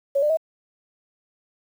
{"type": "tone with pitch steps", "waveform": "sine", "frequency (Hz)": [557, 597, 639.8], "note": ["C#5", "D5", "D#5"], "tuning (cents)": [8, 28, 48], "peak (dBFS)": -17, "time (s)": [0.15, 0.372], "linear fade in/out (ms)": 10, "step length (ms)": 74, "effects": ["8-bit"]}